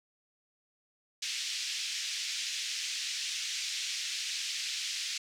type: band-pass noise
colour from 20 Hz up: white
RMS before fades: -36 dBFS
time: 1.22-5.18 s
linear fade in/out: 5 ms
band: 2200 to 6200 Hz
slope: 24 dB/octave
effects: none